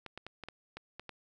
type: clicks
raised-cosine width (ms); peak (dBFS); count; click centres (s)
0.3; -27; 8; 0.063 / 0.176 / 0.266 / 0.437 / 0.486 / 0.77 / 0.996 / 1.093
effects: none